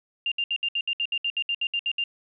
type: tone bursts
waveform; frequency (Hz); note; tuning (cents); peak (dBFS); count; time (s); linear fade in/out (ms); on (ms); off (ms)
sine; 2794; F7; 0; -23; 15; 0.26-2.039; 2; 57; 66
effects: none